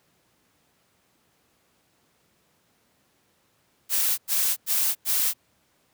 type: noise bursts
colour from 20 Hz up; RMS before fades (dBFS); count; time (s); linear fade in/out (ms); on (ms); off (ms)
blue; -23; 4; 3.89-5.338; 50; 290; 96
effects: pink hiss -66 dBFS RMS until 5.93 s + high-pass 100 Hz 12 dB/octave

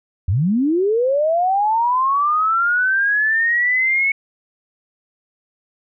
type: linear sweep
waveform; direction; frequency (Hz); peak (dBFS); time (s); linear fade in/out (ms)
sine; up; 77.78 to 2217; -14; 0.28-4.12; 5
effects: none

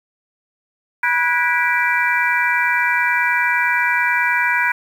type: tone cluster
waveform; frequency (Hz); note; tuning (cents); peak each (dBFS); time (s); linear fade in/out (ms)
sine; 971 / 1472 / 1641 / 1962 / 2342; B5 / F#6 / G#6 / B6 / D7; -30 / -9 / -21 / -12 / -5; -21; 1.03-4.72; 5
effects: 7-bit

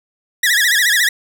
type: tone with vibrato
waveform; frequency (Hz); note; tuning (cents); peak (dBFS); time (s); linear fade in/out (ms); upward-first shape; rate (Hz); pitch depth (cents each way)
sawtooth; 1800; A6; +39; -8; 0.43-1.09; 5; sine; 14; 170
effects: none

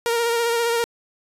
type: tone with vibrato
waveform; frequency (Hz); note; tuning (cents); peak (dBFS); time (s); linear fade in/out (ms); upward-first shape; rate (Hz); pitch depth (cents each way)
sawtooth; 467.2; A#4; +4; -15; 0.06-0.84; 0; sine; 15; 27
effects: resampled to 32000 Hz

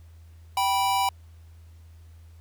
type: tone pair together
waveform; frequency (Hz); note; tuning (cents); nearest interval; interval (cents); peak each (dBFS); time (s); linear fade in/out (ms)
square; 780 / 979.6; G5 / B5; -9 / -14; major third; 395; -25; 0.57-1.09; 2
effects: added 82 Hz sine -46 dBFS peak until 2.4 s + pink hiss -64 dBFS RMS until 2.4 s

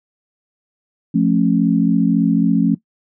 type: chord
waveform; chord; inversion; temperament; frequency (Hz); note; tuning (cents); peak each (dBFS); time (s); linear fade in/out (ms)
sine; F augmented; none; just; 174.61 / 218.3 / 272.8; F3 / A3 / C#4; 0 / -13 / -28; -16; 1.14-2.75; 10
effects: noise-tail reverb RT60 0.1 s tail -18 dB re dry

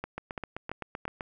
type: two click trains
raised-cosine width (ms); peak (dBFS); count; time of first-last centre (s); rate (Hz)
0.5; -20 / -19; 9 / 4; 0.18-1.208 / 0.04-1.054; 7.78 / 2.96
effects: none

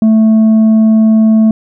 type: tone with tanh clipping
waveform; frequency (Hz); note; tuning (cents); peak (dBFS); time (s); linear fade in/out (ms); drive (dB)
sine; 220; A3; 0; -5; 0.02-1.51; 2; 4
effects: none

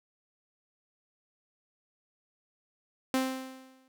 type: tone with exponential decay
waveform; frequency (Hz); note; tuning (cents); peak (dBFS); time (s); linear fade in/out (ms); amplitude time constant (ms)
sawtooth; 261.6; C4; 0; -20; 3.14-3.88; 1; 160
effects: none

